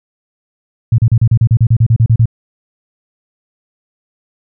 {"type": "tone bursts", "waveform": "sine", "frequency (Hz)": 114.4, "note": "A#2", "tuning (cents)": -32, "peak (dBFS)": -5, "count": 14, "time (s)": [0.92, 2.257], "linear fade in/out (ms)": 5, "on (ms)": 63, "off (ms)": 35, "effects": []}